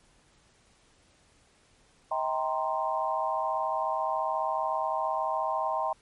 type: chord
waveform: sine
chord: C minor seventh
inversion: first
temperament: equal with one note detuned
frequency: 636.1 / 784 / 932.3 / 1046.5 Hz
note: Eb5 / G5 / Bb5 / C6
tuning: +38 / 0 / 0 / 0 cents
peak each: -32 dBFS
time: 2.11-5.93 s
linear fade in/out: 5 ms
effects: pink hiss -63 dBFS RMS until 6.01 s + MP3 48 kbps